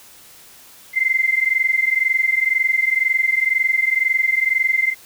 sine tone pair together, 2071 / 2093 Hz, C7 / C7, -18 / 0 cents, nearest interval unison, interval 18 cents, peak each -18 dBFS, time 0.93-4.95 s, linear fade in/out 50 ms, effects white hiss -45 dBFS RMS until 5.05 s

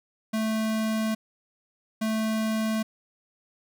square tone pair in turn, 219.6 / 219.6 Hz, A3 / A3, -3 / -3 cents, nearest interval unison, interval 0 cents, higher neither, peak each -25 / -25 dBFS, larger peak neither, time 0.33-1.15 / 2.01-2.83 s, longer neither, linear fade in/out 10 ms, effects none

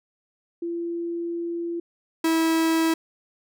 sine / 45% pulse tone pair in turn, 340.4 / 325.2 Hz, F4 / E4, -44 / -23 cents, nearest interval minor second, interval 79 cents, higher first, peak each -26 / -19 dBFS, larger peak second, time 0.62-1.8 / 2.24-2.94 s, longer first, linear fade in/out 5 ms, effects none

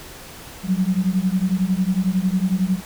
sine beating tone pair, 181.3 / 192.3 Hz, F#3 / G3, -35 / -33 cents, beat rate 11 Hz, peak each -20 dBFS, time 0.63-2.81 s, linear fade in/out 50 ms, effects pink hiss -39 dBFS RMS until 2.85 s

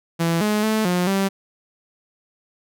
sawtooth tone with pitch steps, 167 / 211.2 / 217.9 / 178.6 / 194.9 Hz, E3 / G#3 / A3 / F3 / G3, +23 / +29 / -17 / +39 / -10 cents, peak -14 dBFS, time 0.19-1.29 s, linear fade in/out 20 ms, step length 220 ms, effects none

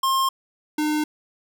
square tone pair in turn, 1065 / 303.2 Hz, C6 / D#4, +30 / -45 cents, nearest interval octave + minor seventh, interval 2175 cents, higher first, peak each -19 / -21 dBFS, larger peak first, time 0.03-0.29 / 0.78-1.04 s, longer neither, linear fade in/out 5 ms, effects none

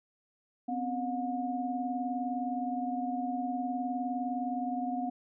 sine tone cluster, 252.3 / 271.8 / 720 Hz, B3 / C#4 / F#5, +37 / -34 / -47 cents, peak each -34 / -39 / -34 dBFS, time 0.68-5.1 s, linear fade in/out 10 ms, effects none

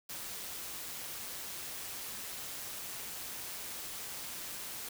white noise with amplitude modulation, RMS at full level -41 dBFS, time 0.09-4.89 s, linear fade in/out 5 ms, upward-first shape sine, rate 184 Hz, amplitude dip 35%, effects none

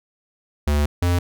square tone pair in turn, 73.42 / 88.02 Hz, D2 / F2, 0 / +14 cents, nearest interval minor third, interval 314 cents, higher second, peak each -17 dBFS, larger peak neither, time 0.67-0.86 / 1.02-1.19 s, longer first, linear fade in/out 5 ms, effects none

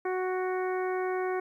harmonic tone, 370 Hz, F#4, in tune, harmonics 1 / 2 / 3 / 4 / 5 / 6, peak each -29 / -35 / -39 / -41 / -43 / -45 dBFS, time 0.05-1.4 s, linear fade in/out 5 ms, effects 11-bit

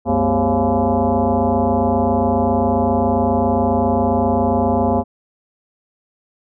sine tone with frequency modulation, 221.8 Hz, A3, 14 cents sharp, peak -13 dBFS, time 0.05-5.04 s, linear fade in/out 50 ms, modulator 157 Hz, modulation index 4.2, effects none

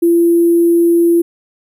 sine tone with sample-and-hold, 340 Hz, F4, 46 cents flat, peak -7 dBFS, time 0.02-1.22 s, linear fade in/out 10 ms, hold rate 11025 Hz, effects none

